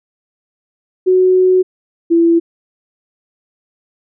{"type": "tone pair in turn", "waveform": "sine", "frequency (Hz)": [370, 335.5], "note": ["F#4", "E4"], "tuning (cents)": [0, 31], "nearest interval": "major second", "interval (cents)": 169, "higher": "first", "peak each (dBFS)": -7, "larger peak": "neither", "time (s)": [[1.06, 1.63], [2.1, 2.4]], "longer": "first", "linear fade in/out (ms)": 20, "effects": []}